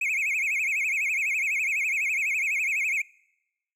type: tone with vibrato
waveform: triangle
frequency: 2349 Hz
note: D7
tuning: in tune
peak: -22 dBFS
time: 0.01-3.02 s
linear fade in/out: 5 ms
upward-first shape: sine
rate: 12 Hz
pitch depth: 180 cents each way
effects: noise-tail reverb RT60 0.9 s tail -24 dB re dry